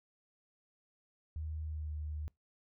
sine tone with pitch glide, 77.9 to 75.95 Hz, D#2 to D#2, +3 to -41 cents, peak -37 dBFS, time 1.36-2.28 s, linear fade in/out 0 ms, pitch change -44 cents, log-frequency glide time 1.65-1.92 s, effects noise-tail reverb RT60 0.2 s tail -26 dB re dry

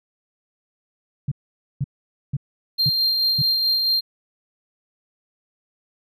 sine tone bursts, 138.59 Hz, C#3, in tune, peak -19 dBFS, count 5, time 1.28-3.42 s, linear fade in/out 5 ms, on 36 ms, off 490 ms
triangle tone with tremolo, 4186 Hz, C8, in tune, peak -15 dBFS, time 2.78-4.01 s, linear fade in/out 20 ms, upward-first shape sine, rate 4.6 Hz, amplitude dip 30%
effects none

